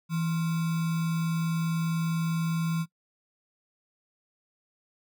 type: tone with sample-and-hold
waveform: sine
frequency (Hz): 164.81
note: E3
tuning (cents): 0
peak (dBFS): -25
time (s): 0.09-2.86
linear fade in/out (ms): 50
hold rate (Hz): 1225
effects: noise-tail reverb RT60 0.1 s tail -20 dB re dry